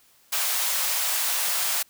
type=high-pass noise; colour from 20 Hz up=white; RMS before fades=-25 dBFS; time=0.32-1.83 s; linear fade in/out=10 ms; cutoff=620 Hz; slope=24 dB/octave; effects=white hiss -59 dBFS RMS until 1.89 s